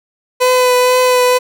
30% pulse tone with vibrato, 502 Hz, B4, 28 cents sharp, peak -6 dBFS, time 0.4-1.39 s, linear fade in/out 20 ms, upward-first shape triangle, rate 2.1 Hz, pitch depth 18 cents each way, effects none

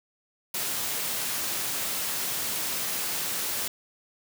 white noise, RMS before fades -30 dBFS, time 0.54-3.68 s, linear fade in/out 5 ms, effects high-pass 100 Hz 12 dB/octave

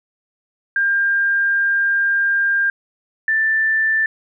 sine tone pair in turn, 1600 / 1769.7 Hz, G6 / A6, +35 / +10 cents, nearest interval major second, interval 175 cents, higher second, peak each -14 dBFS, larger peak neither, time 0.76-2.7 / 3.28-4.06 s, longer first, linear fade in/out 2 ms, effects none

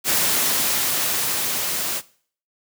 white noise with level ramp, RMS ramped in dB -19 to -25 dBFS, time 0.04-2.02 s, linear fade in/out 50 ms, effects noise-tail reverb RT60 0.5 s tail -20 dB re dry + high-pass 100 Hz 12 dB/octave

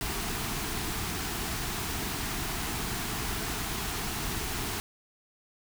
pink band-stop noise, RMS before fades -33 dBFS, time 0.01-4.8 s, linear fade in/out 0 ms, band 460 to 650 Hz, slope 96 dB/octave, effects none

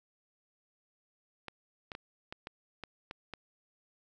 clicks, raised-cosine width 0.3 ms, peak -25 dBFS, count 8, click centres 1.483 / 1.918 / 1.951 / 2.325 / 2.471 / 2.837 / 3.111 / 3.337 s, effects none

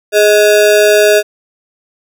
square ring-modulated tone, 523.3 Hz, C5, in tune, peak -3 dBFS, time 0.12-1.23 s, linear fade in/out 50 ms, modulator 106 Hz, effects none

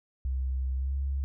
sine tone with pitch glide, 65.2 to 68.32 Hz, C2 to C#2, -5 to -25 cents, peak -27 dBFS, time 0.25-1.24 s, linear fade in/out 0 ms, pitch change +80 cents, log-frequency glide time 0.76-0.95 s, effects none

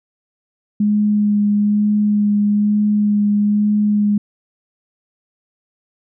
sine tone with vibrato, 207.7 Hz, G#3, in tune, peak -12 dBFS, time 0.8-4.18 s, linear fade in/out 5 ms, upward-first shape sine, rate 1.1 Hz, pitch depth 13 cents each way, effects none

